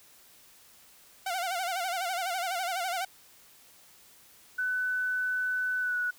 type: tone with vibrato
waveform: sawtooth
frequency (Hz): 727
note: F#5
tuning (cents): -31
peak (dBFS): -26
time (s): 1.26-3.05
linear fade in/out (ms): 5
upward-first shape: sine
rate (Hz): 12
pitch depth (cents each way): 110
type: tone with pitch glide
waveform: sine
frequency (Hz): 1500 to 1471.7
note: F#6 to F#6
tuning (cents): +23 to -10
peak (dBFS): -27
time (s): 4.58-6.11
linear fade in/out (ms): 10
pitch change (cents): -33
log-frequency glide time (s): 5.8-5.97
effects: white hiss -57 dBFS RMS until 6.18 s